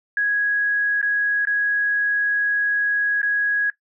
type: tone with dropouts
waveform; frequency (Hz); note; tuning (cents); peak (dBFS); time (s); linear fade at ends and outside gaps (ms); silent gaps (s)
sine; 1661.2; G#6; 0; -17; 0.17-3.7; 2; 1.015-1.027 / 1.452-1.471 / 3.217-3.229
effects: noise-tail reverb RT60 0.1 s tail -17 dB re dry